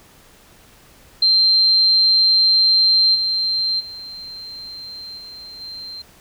sine tone with level steps, 4146 Hz, C8, 17 cents flat, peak -11 / -17 / -31 / -34 / -30 dBFS, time 1.22-6.02 s, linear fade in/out 5 ms, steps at 3.14 / 3.79 / 5.17 / 5.6 s, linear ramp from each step 20 ms, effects pink hiss -49 dBFS RMS until 6.2 s

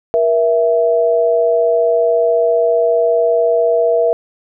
sine tone pair together, 475.1 / 660.5 Hz, A#4 / E5, +33 / +3 cents, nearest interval tritone, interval 570 cents, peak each -13 dBFS, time 0.14-4.13 s, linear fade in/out 0 ms, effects none

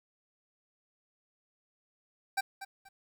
25% pulse tone with echo, 780 Hz, G5, 9 cents flat, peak -24 dBFS, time 2.37-2.41 s, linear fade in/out 10 ms, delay 240 ms, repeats 2, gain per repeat -12 dB, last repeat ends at 2.89 s, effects 11-bit

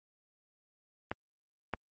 clicks, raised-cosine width 0.5 ms, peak -17 dBFS, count 2, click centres 1.115 / 1.737 s, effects high-pass 80 Hz 12 dB/octave + Opus 24 kbps

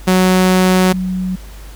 sawtooth / sine tone pair in turn, 185 / 185 Hz, F#3 / F#3, 0 / 0 cents, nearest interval unison, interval 0 cents, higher neither, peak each -5 / -16 dBFS, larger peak first, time 0.07-0.93 / 0.93-1.36 s, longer first, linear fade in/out 10 ms, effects added 50 Hz sine -31 dBFS peak until 1.75 s + pink hiss -41 dBFS RMS until 1.75 s

